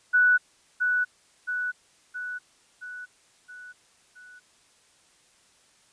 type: tone with echo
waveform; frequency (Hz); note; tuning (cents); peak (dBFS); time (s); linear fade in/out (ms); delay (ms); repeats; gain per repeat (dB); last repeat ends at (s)
sine; 1480; F#6; 0; -16; 0.13-0.38; 20; 670; 6; -5; 4.4
effects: white hiss -61 dBFS RMS until 5.92 s + resampled to 22050 Hz